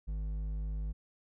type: tone with hard clipping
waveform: triangle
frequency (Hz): 52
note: G#1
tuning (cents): +3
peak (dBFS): -35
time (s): 0.07-0.93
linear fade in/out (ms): 20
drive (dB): 10
effects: none